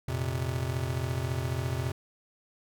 square chord, F suspended fourth, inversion none, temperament just, 87.31 / 116.41 / 130.96 Hz, F2 / Bb2 / C3, 0 / -2 / +2 cents, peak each -35 / -35 / -33 dBFS, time 0.08-1.92 s, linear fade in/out 5 ms, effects none

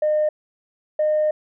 sine tone pair in turn, 609 / 611.4 Hz, D#5 / D#5, -37 / -30 cents, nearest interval unison, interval 7 cents, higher second, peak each -15 / -15 dBFS, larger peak neither, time 0.02-0.29 / 0.99-1.31 s, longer second, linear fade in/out 5 ms, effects tanh soft clip ceiling -13 dBFS

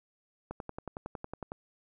click train, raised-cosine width 1 ms, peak -24 dBFS, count 12, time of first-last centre 0.51-1.519 s, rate 10.9 Hz, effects none

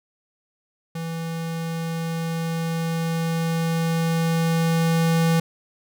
square tone with level ramp, 164.81 Hz, E3, in tune, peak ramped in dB -28 to -17 dBFS, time 0.95-5.4 s, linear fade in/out 5 ms, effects none

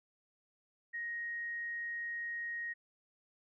sine tone, 1875 Hz, A#6, 10 cents sharp, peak -37 dBFS, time 0.93-2.74 s, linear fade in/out 20 ms, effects none

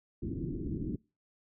white low-pass noise, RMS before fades -36 dBFS, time 0.22-0.96 s, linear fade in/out 5 ms, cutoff 340 Hz, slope 48 dB/octave, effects noise-tail reverb RT60 0.3 s tail -25 dB re dry

